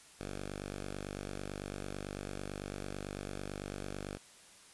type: tone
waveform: 5% pulse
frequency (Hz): 49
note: G1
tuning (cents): 0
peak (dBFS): -29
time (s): 0.19-4.18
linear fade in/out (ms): 20
effects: white hiss -58 dBFS RMS until 4.73 s + resampled to 24000 Hz